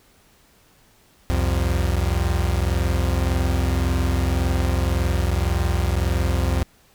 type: tone pair together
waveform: 40% pulse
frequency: 65.1 / 86.9 Hz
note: C2 / F2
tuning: -8 / -8 cents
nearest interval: perfect fourth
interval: 500 cents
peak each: -20 / -21 dBFS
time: 1.3-6.63 s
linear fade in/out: 0 ms
effects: pink hiss -56 dBFS RMS until 6.94 s